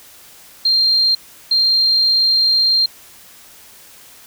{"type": "tone bursts at uneven times", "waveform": "sine", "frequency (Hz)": 4186, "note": "C8", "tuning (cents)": 0, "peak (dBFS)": -11, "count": 2, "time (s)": [[0.65, 1.15], [1.51, 2.86]], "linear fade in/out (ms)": 5, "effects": ["white hiss -43 dBFS RMS until 4.26 s"]}